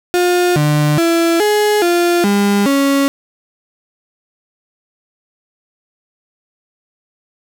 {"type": "tone with pitch steps", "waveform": "35% pulse", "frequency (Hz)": [355.7, 149.3, 334.8, 419.4, 347.5, 201.9, 277.4], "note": ["F4", "D3", "E4", "G#4", "F4", "G#3", "C#4"], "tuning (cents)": [32, 29, 27, 17, -9, -49, 1], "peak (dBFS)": -9, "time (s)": [0.14, 3.08], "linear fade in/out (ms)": 0, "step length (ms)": 420, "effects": []}